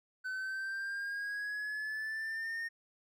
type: exponential sweep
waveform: triangle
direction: up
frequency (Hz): 1511 to 1843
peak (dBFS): -34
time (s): 0.24-2.69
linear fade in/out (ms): 20
effects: none